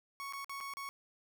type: tone with dropouts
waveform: 30% pulse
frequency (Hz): 1108.7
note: C#6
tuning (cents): 0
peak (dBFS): -38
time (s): 0.2-0.89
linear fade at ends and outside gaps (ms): 0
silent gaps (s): 0.325-0.334 / 0.445-0.495 / 0.604-0.609 / 0.737-0.77
effects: none